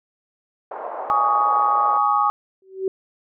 pink band-pass noise, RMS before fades -31 dBFS, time 0.71-1.98 s, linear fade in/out 5 ms, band 580 to 1000 Hz, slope 24 dB/octave
sine chord, Ab suspended fourth, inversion none, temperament equal with one note detuned, 830.6 / 1125.5 / 1244.5 Hz, Ab5 / Db6 / Eb6, 0 / +26 / 0 cents, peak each -20 dBFS, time 1.1-2.3 s, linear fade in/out 0 ms
sine tone with exponential growth, 381.1 Hz, G4, 49 cents flat, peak -16 dBFS, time 2.62-2.88 s, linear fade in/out 2 ms, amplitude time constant 56 ms
effects none

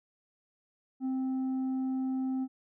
sine tone with tanh clipping, 261.6 Hz, C4, in tune, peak -30 dBFS, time 1-2.48 s, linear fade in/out 50 ms, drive 4 dB, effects none

